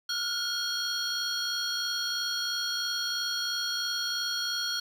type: tone cluster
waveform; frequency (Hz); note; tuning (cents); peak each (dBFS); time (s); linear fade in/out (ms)
triangle; 1389 / 1452 / 3239 / 4337 / 5670; F6 / F#6 / G#7 / C#8 / F8; -10 / -33 / -44 / -39 / +25; -37 / -34 / -34 / -30 / -37; 0.09-4.8; 5
effects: tanh soft clip ceiling -19 dBFS + 9-bit